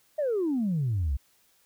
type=exponential sweep; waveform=sine; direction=down; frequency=633 to 61.74 Hz; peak=-23 dBFS; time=0.18-1.17 s; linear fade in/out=10 ms; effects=tanh soft clip ceiling -21 dBFS + white hiss -65 dBFS RMS until 1.65 s